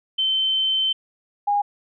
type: tone pair in turn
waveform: sine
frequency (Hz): 3086 / 817.4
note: G7 / G#5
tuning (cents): -28 / -28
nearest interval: octave + major seventh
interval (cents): 2300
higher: first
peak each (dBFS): -18 / -17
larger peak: second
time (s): 0.18-0.93 / 1.47-1.62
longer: first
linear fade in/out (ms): 10
effects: none